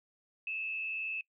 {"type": "tone with frequency modulation", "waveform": "sine", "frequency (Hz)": 2608, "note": "E7", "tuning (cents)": -19, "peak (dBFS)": -34, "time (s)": [0.47, 1.21], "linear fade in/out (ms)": 2, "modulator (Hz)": 82.2, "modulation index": 0.79, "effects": ["noise-tail reverb RT60 0.1 s tail -22 dB re dry"]}